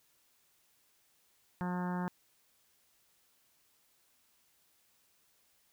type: harmonic tone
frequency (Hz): 179.3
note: F3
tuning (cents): +46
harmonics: 1 / 2 / 3 / 4 / 5 / 6 / 7 / 8 / 9 / 10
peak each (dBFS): -34 / -45 / -49 / -47 / -42 / -48 / -51 / -51 / -50 / -56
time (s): 1.61-2.08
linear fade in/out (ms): 0
effects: white hiss -71 dBFS RMS until 5.72 s